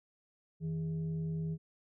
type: tone with frequency modulation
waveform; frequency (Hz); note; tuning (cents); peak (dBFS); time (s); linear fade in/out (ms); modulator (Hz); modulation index
sine; 160.2; E3; -49; -33; 0.6-1.58; 50; 249; 0.36
effects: none